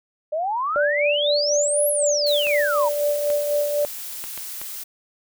sine exponential two-way sweep, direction up then down, 587.3 to 11630 to 895 Hz, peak -21 dBFS, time 0.32-2.89 s, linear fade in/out 10 ms, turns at 1.88 s
sine tone with tremolo, 585 Hz, D5, 7 cents flat, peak -17 dBFS, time 0.76-3.85 s, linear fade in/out 0 ms, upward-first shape sine, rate 4 Hz, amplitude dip 45%
blue noise, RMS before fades -33 dBFS, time 2.26-4.84 s, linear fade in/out 10 ms
clicks, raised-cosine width 0.3 ms, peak -19 dBFS, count 5, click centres 2.469 / 3.302 / 4.24 / 4.377 / 4.615 s
effects none

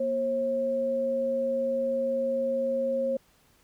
sine tone pair together, 237.7 / 538 Hz, A#3 / C5, +34 / +48 cents, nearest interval octave + major second, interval 1414 cents, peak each -34 / -25 dBFS, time 0-3.17 s, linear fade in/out 5 ms, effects pink hiss -63 dBFS RMS until 3.63 s

